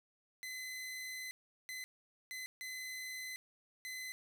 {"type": "tone bursts at uneven times", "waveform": "sawtooth", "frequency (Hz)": 2031, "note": "B6", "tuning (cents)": 48, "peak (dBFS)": -39, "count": 5, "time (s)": [[0.43, 1.31], [1.69, 1.84], [2.31, 2.46], [2.61, 3.36], [3.85, 4.12]], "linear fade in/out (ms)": 0, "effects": ["12-bit"]}